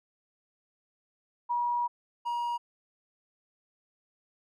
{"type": "tone pair in turn", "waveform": ["sine", "triangle"], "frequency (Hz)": [961, 952.7], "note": ["B5", "A#5"], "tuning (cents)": [-48, 37], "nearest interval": "unison", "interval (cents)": 15, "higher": "first", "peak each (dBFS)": [-26, -27], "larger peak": "first", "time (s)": [[1.49, 1.88], [2.25, 2.58]], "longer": "first", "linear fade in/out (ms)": 20, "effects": []}